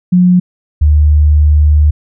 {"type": "tone pair in turn", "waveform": "sine", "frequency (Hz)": [180, 75.01], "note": ["F#3", "D2"], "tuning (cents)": [-47, 37], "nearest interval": "octave + minor third", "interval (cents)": 1516, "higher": "first", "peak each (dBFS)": -4, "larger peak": "neither", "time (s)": [[0.12, 0.4], [0.81, 1.91]], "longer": "second", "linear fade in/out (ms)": 10, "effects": []}